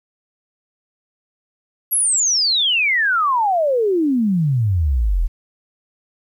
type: exponential sweep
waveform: sine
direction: down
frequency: 11740 to 37 Hz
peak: -14 dBFS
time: 1.91-5.28 s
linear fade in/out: 20 ms
effects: 9-bit